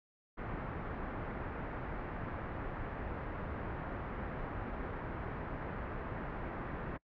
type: low-pass noise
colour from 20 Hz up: pink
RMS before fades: -41 dBFS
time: 0.37-6.98 s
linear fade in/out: 20 ms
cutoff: 1800 Hz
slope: 24 dB/octave
effects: noise-tail reverb RT60 0.1 s tail -25 dB re dry